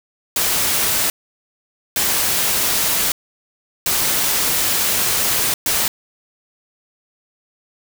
white noise bursts at uneven times, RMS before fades -18 dBFS, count 4, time 0.36-1.1 / 1.96-3.12 / 3.86-5.54 / 5.66-5.88 s, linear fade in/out 2 ms, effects none

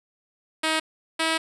5% pulse tone pair in turn, 316.7 / 323 Hz, D#4 / E4, +31 / -35 cents, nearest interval unison, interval 34 cents, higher second, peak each -10 dBFS, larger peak neither, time 0.63-0.8 / 1.19-1.38 s, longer second, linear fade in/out 10 ms, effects resampled to 22050 Hz + 8-bit

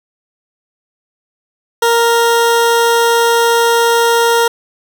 20% pulse tone, 466.2 Hz, A#4, in tune, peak -4 dBFS, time 1.82-4.48 s, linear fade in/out 5 ms, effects none

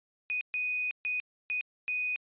sine tone bursts at uneven times, 2489 Hz, D#7, in tune, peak -29 dBFS, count 5, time 0.3-0.41 / 0.54-0.91 / 1.05-1.2 / 1.5-1.61 / 1.88-2.16 s, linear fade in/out 0 ms, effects resampled to 8000 Hz

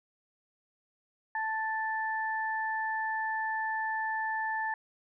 sine tone pair together, 880 / 1760 Hz, A5 / A6, 0 / 0 cents, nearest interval octave, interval 1200 cents, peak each -32 / -33 dBFS, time 1.35-4.74 s, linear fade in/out 2 ms, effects none

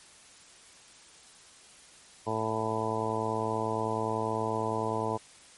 harmonic tone, 110.5 Hz, A2, 8 cents sharp, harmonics 1 / 2 / 3 / 4 / 5 / 6 / 7 / 8 / 9, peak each -37 / -38 / -38 / -34 / -39 / -37 / -39 / -36 / -35 dBFS, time 2.26-5.18 s, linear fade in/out 20 ms, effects white hiss -54 dBFS RMS until 5.57 s + MP3 48 kbps

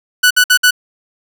sawtooth tone bursts, 1484 Hz, F#6, 5 cents sharp, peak -3 dBFS, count 4, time 0.23-0.709 s, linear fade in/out 10 ms, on 77 ms, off 57 ms, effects 7-bit

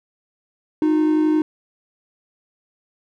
triangle tone pair together, 308.5 / 359.8 Hz, D#4 / F#4, -15 / -48 cents, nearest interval minor third, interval 267 cents, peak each -13 / -22 dBFS, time 0.82-1.42 s, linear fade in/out 2 ms, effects none

